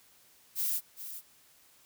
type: noise with echo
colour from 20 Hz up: violet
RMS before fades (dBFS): -31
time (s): 0.55-0.81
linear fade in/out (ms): 50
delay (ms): 410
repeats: 1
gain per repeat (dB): -11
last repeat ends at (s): 1.22
effects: white hiss -62 dBFS RMS until 1.85 s